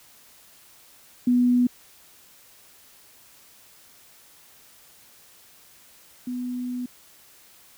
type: tone pair in turn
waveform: sine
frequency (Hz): 246 / 248.1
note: B3 / B3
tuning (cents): -7 / +8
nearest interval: unison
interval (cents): 15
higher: second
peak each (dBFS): -16 / -27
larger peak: first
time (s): 1.27-1.67 / 6.27-6.86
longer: second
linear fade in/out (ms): 5
effects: white hiss -53 dBFS RMS until 7.77 s